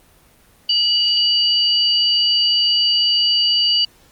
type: tone pair together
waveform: sine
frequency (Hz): 2924 / 4642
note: F#7 / D8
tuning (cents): -21 / -21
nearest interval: minor sixth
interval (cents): 800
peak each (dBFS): -16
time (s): 0.69-3.85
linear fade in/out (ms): 5
effects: pink hiss -52 dBFS RMS until 4.11 s + Opus 24 kbps